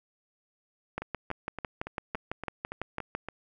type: two click trains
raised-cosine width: 0.5 ms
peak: -21 / -17 dBFS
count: 9 / 14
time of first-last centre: 1.02-3.286 / 0.98-3.15 s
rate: 3.53 / 5.99 Hz
effects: none